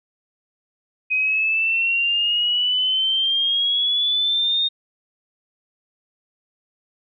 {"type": "exponential sweep", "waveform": "sine", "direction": "up", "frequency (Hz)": [2509, 3695], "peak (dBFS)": -17, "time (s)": [1.1, 4.69], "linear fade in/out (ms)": 20, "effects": []}